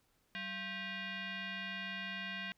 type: tone with frequency modulation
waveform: sine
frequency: 190.7 Hz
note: G3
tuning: 47 cents flat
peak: -39 dBFS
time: 0.35-2.52 s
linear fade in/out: 0 ms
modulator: 878 Hz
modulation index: 3.4
effects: pink hiss -75 dBFS RMS until 2.57 s